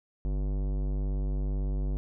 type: tone with tanh clipping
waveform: sine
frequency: 49 Hz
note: G1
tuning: in tune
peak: -29 dBFS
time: 0.25-1.97 s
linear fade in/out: 0 ms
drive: 18 dB
effects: none